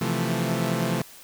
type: chord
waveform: sawtooth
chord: F major seventh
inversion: second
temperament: equal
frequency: 130.81 / 164.81 / 174.61 / 220 Hz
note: C3 / E3 / F3 / A3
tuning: 0 / 0 / 0 / 0 cents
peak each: -25 dBFS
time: 0.01-1.02 s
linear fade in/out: 5 ms
effects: white hiss -47 dBFS RMS until 1.23 s